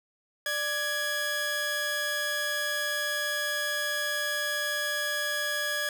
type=tone pair together; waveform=sawtooth; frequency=590 / 1670.7 Hz; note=D5 / G#6; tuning=+8 / +10 cents; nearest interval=octave + tritone; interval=1802 cents; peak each=-31 / -25 dBFS; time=0.46-5.89 s; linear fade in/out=2 ms; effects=none